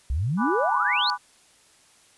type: exponential sweep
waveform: sine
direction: up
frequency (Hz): 59.1 to 4552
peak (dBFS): -22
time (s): 0.1-1.1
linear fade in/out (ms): 0
type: chord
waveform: sine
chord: G# half-diminished seventh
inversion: none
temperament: equal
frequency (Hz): 830.6 / 987.8 / 1174.7 / 1480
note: G#5 / B5 / D6 / F#6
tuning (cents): 0 / 0 / 0 / 0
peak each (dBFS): -30 / -27 / -28 / -30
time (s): 0.37-1.18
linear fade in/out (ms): 50
effects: white hiss -57 dBFS RMS until 2.17 s + resampled to 24000 Hz